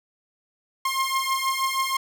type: beating tone pair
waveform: sawtooth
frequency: 1062 / 1068.3 Hz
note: C6 / C6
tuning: +25 / +36 cents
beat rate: 6.3 Hz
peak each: -22 dBFS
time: 0.85-1.97 s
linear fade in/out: 5 ms
effects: none